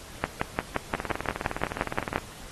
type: two click trains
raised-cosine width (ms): 0.5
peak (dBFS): -15 / -9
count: 25 / 12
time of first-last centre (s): 0.95-2.181 / 0.24-2.16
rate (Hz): 19.5 / 5.73
effects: pink hiss -45 dBFS RMS until 2.51 s + AAC 32 kbps